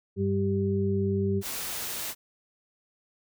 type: harmonic tone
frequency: 98 Hz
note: G2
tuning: in tune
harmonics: 1 / 2 / 4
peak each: -28 / -28 / -28 dBFS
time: 0.16-1.43 s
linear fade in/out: 50 ms
type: noise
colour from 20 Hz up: white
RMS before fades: -34 dBFS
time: 1.41-2.15 s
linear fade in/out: 50 ms
effects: none